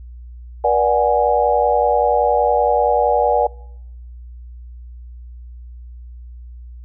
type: chord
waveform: sine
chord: G# half-diminished seventh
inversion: first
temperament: equal with one note detuned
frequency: 482.3 / 587.3 / 740 / 830.6 Hz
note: B4 / D5 / F#5 / G#5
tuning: -41 / 0 / 0 / 0 cents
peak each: -18 dBFS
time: 0.64-3.47 s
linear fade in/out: 5 ms
effects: noise-tail reverb RT60 0.9 s tail -26 dB re dry + added 60 Hz sine -33 dBFS peak until 6.84 s